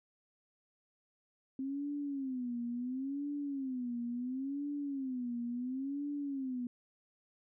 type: tone with vibrato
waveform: sine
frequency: 262.3 Hz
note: C4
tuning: 4 cents sharp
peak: -35 dBFS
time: 1.59-6.67 s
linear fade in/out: 2 ms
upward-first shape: sine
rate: 0.72 Hz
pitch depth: 170 cents each way
effects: none